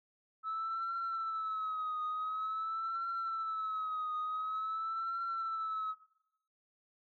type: tone with vibrato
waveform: sine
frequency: 1300 Hz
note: E6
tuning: 24 cents flat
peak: -33 dBFS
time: 0.43-5.95 s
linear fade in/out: 50 ms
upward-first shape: triangle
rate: 0.47 Hz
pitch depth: 82 cents each way
effects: noise-tail reverb RT60 0.8 s tail -18 dB re dry + tanh soft clip ceiling -31 dBFS